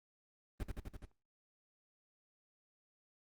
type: noise with echo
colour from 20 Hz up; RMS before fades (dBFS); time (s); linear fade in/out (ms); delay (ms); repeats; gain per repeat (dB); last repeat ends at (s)
brown; -38; 0.6-0.63; 0; 84; 5; -2; 1.05
effects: noise-tail reverb RT60 0.3 s tail -19 dB re dry + Opus 24 kbps